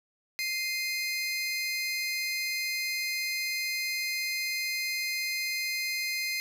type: tone pair together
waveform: 25% pulse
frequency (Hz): 2093 / 2484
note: C7 / D#7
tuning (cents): 0 / -3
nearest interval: minor third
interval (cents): 297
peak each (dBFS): -27 / -32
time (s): 0.39-6.4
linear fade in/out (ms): 0
effects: none